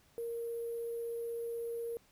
sine tone with sample-and-hold, 466.2 Hz, A#4, in tune, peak -36 dBFS, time 0.18-1.97 s, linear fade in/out 0 ms, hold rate 11025 Hz, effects pink hiss -67 dBFS RMS until 2.11 s

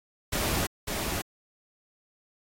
pink noise with echo, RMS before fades -29 dBFS, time 0.32-0.67 s, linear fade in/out 10 ms, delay 550 ms, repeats 1, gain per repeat -3 dB, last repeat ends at 1.22 s, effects AAC 48 kbps

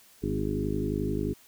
harmonic tone with a mistuned harmonic, 51.4 Hz, G#1, 17 cents flat, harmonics 1 / 2 / 3 / 4 / 5 / 6 / 7 / 8, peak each -35 / -35 / -35 / -35 / -35 / -35 / -35 / -35 dBFS, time 0.22-1.34 s, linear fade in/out 20 ms, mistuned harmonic 6, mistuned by -23 cents, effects white hiss -57 dBFS RMS until 1.47 s

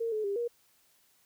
sine tone with pitch steps, 459.2 / 430.3 / 400.2 / 474.2 Hz, A#4 / A4 / G4 / A#4, -26 / -39 / +36 / +30 cents, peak -29 dBFS, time 0-0.48 s, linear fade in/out 10 ms, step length 120 ms, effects white hiss -67 dBFS RMS until 1.25 s

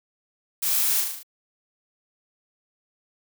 blue noise with echo, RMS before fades -25 dBFS, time 0.62-1.01 s, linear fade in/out 10 ms, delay 37 ms, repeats 6, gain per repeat -3 dB, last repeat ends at 1.232 s, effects none

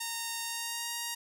5% pulse tone with pitch glide, 923 to 939.1 Hz, A#5 to A#5, -17 to +13 cents, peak -22 dBFS, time 0-1.15 s, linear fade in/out 10 ms, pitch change +30 cents, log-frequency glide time 0.43-0.92 s, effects none

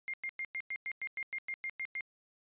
sine tone bursts, 2116 Hz, C7, 19 cents sharp, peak -35 dBFS, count 13, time 0.08-2.008 s, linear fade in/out 0 ms, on 56 ms, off 100 ms, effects resampled to 8000 Hz

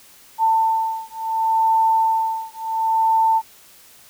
sine beating tone pair, 893 / 893.7 Hz, A5 / A5, +25 / +27 cents, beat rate 0.7 Hz, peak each -19 dBFS, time 0.38-3.42 s, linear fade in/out 50 ms, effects white hiss -48 dBFS RMS until 4.09 s

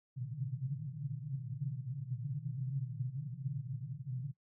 white band-pass noise, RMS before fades -40 dBFS, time 0.16-4.32 s, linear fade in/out 20 ms, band 120 to 150 Hz, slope 96 dB/octave, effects noise-tail reverb RT60 0.1 s tail -17 dB re dry

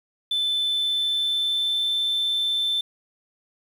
sine tone with pitch glide, 3520 to 3542 Hz, A7 to A7, 0 to +11 cents, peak -19 dBFS, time 0.31-2.81 s, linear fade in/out 5 ms, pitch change +11 cents, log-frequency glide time 0.65-1.93 s, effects tanh soft clip ceiling -19 dBFS + 8-bit

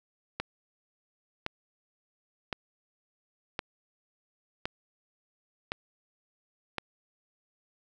click train, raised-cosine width 0.3 ms, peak -15 dBFS, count 7, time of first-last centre 0.4-6.783 s, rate 0.94 Hz, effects none

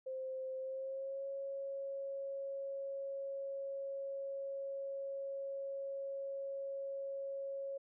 sine tone with pitch glide, 523.3 to 549.3 Hz, C5 to C#5, 0 to -16 cents, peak -39 dBFS, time 0.06-7.78 s, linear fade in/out 10 ms, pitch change +84 cents, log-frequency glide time 0.57-1.26 s, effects none

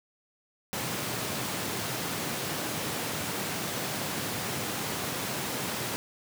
pink high-pass noise, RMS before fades -33 dBFS, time 0.73-5.96 s, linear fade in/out 0 ms, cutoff 110 Hz, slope 24 dB/octave, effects none

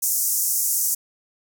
white band-pass noise, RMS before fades -22 dBFS, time 0.02-0.95 s, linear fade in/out 10 ms, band 5800 to 16000 Hz, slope 48 dB/octave, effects none

